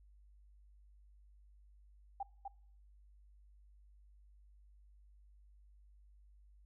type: tone with echo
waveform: sine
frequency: 793 Hz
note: G5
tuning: 20 cents sharp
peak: -37 dBFS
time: 2.2-2.23 s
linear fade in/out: 5 ms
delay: 250 ms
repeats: 1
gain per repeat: -4 dB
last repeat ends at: 2.48 s
effects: noise-tail reverb RT60 0.6 s tail -24 dB re dry + added 50 Hz sine -60 dBFS peak until 6.65 s